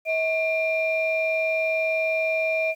sine tone pair together, 641.8 / 2389 Hz, E5 / D7, -46 / +29 cents, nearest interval octave + major seventh, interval 2275 cents, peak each -22 / -24 dBFS, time 0.05-2.75 s, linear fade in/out 50 ms, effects tanh soft clip ceiling -15 dBFS + 9-bit

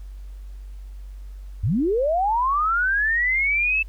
sine linear sweep, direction up, 73.42 to 2649 Hz, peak -18 dBFS, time 1.63-3.83 s, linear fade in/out 10 ms, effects added 48 Hz sine -34 dBFS peak until 3.88 s + pink hiss -60 dBFS RMS until 3.88 s

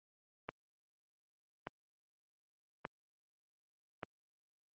click train, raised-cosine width 0.5 ms, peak -24 dBFS, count 4, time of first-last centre 0.49-4.032 s, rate 0.847 Hz, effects high-pass 100 Hz 12 dB/octave + Opus 24 kbps

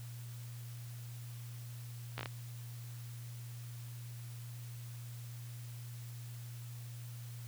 slowing click train, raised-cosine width 0.3 ms, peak -23 dBFS, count 5, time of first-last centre 2.18-2.258 s, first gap 13 ms, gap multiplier 1.28, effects added 119 Hz sine -44 dBFS peak until 7.47 s + white hiss -57 dBFS RMS until 7.47 s

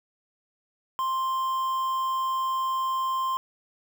triangle tone with quantisation, 1050 Hz, C6, 6 cents sharp, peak -22 dBFS, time 0.99-3.37 s, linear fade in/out 0 ms, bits 7, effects none

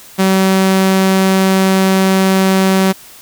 sawtooth tone, 190.6 Hz, G3, 48 cents flat, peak -5 dBFS, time 0.18-2.93 s, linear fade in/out 20 ms, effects white hiss -38 dBFS RMS until 3.21 s

